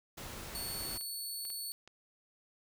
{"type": "noise", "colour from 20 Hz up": "pink", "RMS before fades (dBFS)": -45, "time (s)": [0.17, 0.98], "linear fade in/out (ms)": 10}
{"type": "tone", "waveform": "15% pulse", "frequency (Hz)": 4435, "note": "C#8", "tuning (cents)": 0, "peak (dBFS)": -32, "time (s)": [0.55, 1.72], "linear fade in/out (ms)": 0}
{"type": "clicks", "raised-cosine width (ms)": 0.2, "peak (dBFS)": -36, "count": 4, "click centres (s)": [1.011, 1.452, 1.502, 1.876]}
{"effects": []}